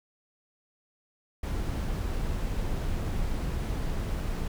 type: noise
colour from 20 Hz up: brown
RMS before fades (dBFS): -30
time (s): 1.43-4.48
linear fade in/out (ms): 5
effects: none